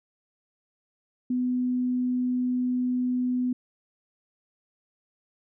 sine tone, 250 Hz, B3, 21 cents sharp, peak -23 dBFS, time 1.3-3.53 s, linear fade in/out 5 ms, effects none

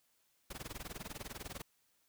pink noise with tremolo, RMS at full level -43 dBFS, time 0.5-1.62 s, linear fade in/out 5 ms, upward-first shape sine, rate 20 Hz, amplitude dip 95%, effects white hiss -75 dBFS RMS until 2.08 s

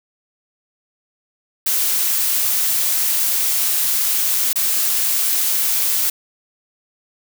blue noise with dropouts, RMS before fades -18 dBFS, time 1.66-6.1 s, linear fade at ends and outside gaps 5 ms, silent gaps 4.531-4.557 s, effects none

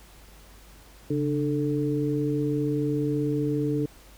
sine tone cluster, 139.7 / 296.9 / 441.9 Hz, C#3 / D4 / A4, +14 / +19 / +7 cents, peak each -28 / -26 / -29 dBFS, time 1.1-3.86 s, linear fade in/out 5 ms, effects added 50 Hz sine -51 dBFS peak until 4.17 s + pink hiss -53 dBFS RMS until 4.17 s

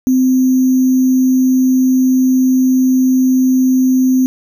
sine tone with sample-and-hold, 258.4 Hz, C4, 21 cents flat, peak -8 dBFS, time 0.07-4.26 s, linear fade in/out 0 ms, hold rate 6300 Hz, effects none

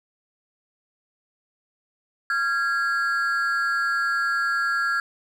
triangle ring-modulated tone, 1515 Hz, F#6, 40 cents sharp, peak -16 dBFS, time 2.3-5 s, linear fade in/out 2 ms, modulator 135 Hz, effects none

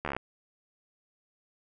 slowing click train, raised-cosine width 0.5 ms, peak -17 dBFS, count 9, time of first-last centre 0.05-0.166 s, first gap 13 ms, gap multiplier 1.03, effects none

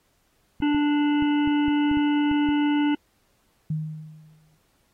clicks, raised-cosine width 5 ms, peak -23 dBFS, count 9, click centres 0.603 / 0.747 / 1.224 / 1.475 / 1.682 / 1.914 / 1.972 / 2.314 / 2.489 s
harmonic tone, 293.7 Hz, D4, in tune, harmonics 1 / 3 / 5 / 7 / 9 / 10, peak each -19 / -31 / -36 / -39 / -40 / -38 dBFS, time 0.62-2.95 s, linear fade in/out 5 ms
sine tone with exponential decay, 155.56 Hz, D#3, in tune, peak -22 dBFS, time 3.7-4.58 s, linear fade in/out 5 ms, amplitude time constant 190 ms
effects pink hiss -67 dBFS RMS until 4.93 s + AAC 48 kbps

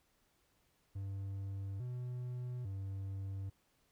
triangle tone with pitch steps, 97.9 / 124.1 / 97.2 Hz, G2 / B2 / G2, -2 / +9 / -14 cents, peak -37 dBFS, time 0.95-3.5 s, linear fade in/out 10 ms, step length 850 ms, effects pink hiss -75 dBFS RMS until 3.91 s

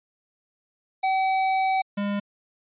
square tone pair in turn, 763 / 202.8 Hz, G5 / G#3, -47 / -41 cents, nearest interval octave + major seventh, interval 2294 cents, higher first, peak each -21 / -25 dBFS, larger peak first, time 1.03-1.82 / 1.97-2.2 s, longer first, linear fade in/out 10 ms, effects resampled to 8000 Hz

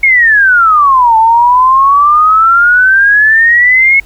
sine exponential two-way sweep, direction down then up, 2200 to 880 to 2200 Hz, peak -3 dBFS, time 0.03-4 s, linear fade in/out 5 ms, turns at 1.17 s, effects added 50 Hz sine -35 dBFS peak until 4.05 s + pink hiss -43 dBFS RMS until 4.05 s

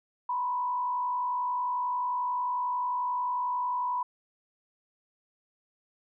sine tone with frequency modulation, 987.8 Hz, B5, in tune, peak -27 dBFS, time 0.29-4.03 s, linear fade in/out 5 ms, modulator 51.2 Hz, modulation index 0.53, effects none

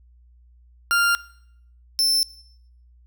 40% pulse tone pair in turn, 1396.9 / 5324 Hz, F6 / E8, 0 / +16 cents, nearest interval octave + major seventh, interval 2316 cents, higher second, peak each -16 dBFS, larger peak neither, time 0.91-1.15 / 1.99-2.23 s, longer neither, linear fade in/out 0 ms, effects noise-tail reverb RT60 0.7 s tail -20 dB re dry + added 60 Hz sine -50 dBFS peak until 3.06 s

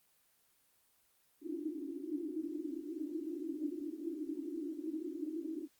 pink band-pass noise, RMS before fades -41 dBFS, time 1.41-5.68 s, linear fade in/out 50 ms, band 290 to 340 Hz, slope 96 dB/octave, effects white hiss -72 dBFS RMS until 5.79 s + Opus 24 kbps

